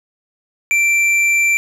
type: tone with hard clipping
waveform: sine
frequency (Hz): 2349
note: D7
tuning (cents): 0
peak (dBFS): -13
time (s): 0.71-1.57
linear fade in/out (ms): 0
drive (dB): 7
effects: none